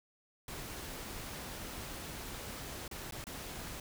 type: noise with dropouts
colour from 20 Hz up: pink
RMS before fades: -44 dBFS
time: 0.48-3.8 s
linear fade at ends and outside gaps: 2 ms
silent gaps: 2.879-2.912 / 3.11-3.122 / 3.241-3.268 s
effects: none